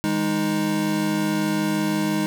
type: tone cluster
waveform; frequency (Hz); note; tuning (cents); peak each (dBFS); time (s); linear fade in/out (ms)
square; 159.6 / 205.3 / 311.6; D#3 / G#3 / D#4; +44 / -20 / +3; -30 / -25 / -24; 0.04-2.26; 0
effects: none